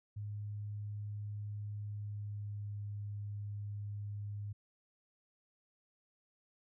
sine tone with pitch glide, 103.83 to 102.82 Hz, G#2 to G#2, 0 to -17 cents, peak -39 dBFS, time 0.16-4.53 s, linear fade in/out 10 ms, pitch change -17 cents, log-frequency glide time 1.85-2.78 s, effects none

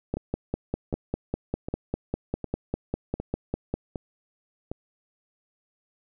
two click trains, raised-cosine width 2 ms, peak -18 / -13 dBFS, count 7 / 19, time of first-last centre 0.17-4.715 / 0.14-3.74 s, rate 1.32 / 5 Hz, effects none

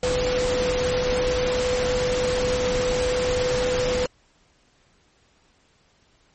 sine tone in noise, 500 Hz, B4, 21 cents sharp, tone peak -21 dBFS, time 0.03-4.06 s, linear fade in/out 2 ms, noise pink, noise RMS -27 dBFS, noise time 0.03-4.06 s, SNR +3 dB, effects pink hiss -61 dBFS RMS until 6.34 s + MP3 32 kbps

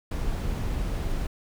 brown noise, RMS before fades -28 dBFS, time 0.11-1.27 s, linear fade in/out 5 ms, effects none

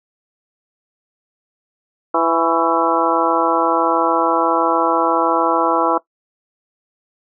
harmonic tone with a mistuned harmonic, 166.2 Hz, E3, 15 cents sharp, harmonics 2 / 3 / 4 / 5 / 6 / 7 / 8, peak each -21 / -21 / -21 / -21 / -21 / -21 / -21 dBFS, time 2.14-5.98 s, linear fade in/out 5 ms, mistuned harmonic 7, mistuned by -68 cents, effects noise-tail reverb RT60 0.1 s tail -19 dB re dry

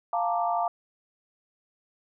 sine chord, Bb major seventh, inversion second, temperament equal, 698.5 / 880 / 932.3 / 1174.7 Hz, F5 / A5 / Bb5 / D6, 0 / 0 / 0 / 0 cents, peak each -26 / -31 / -32 / -32 dBFS, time 0.13-0.68 s, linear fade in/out 2 ms, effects none

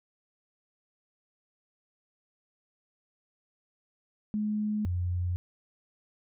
sine tone pair in turn, 211.5 / 88.92 Hz, G#3 / F2, +32 / +32 cents, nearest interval octave + minor third, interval 1500 cents, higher first, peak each -27 dBFS, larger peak neither, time 4.34-4.85 / 4.85-5.36 s, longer neither, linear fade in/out 0 ms, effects none

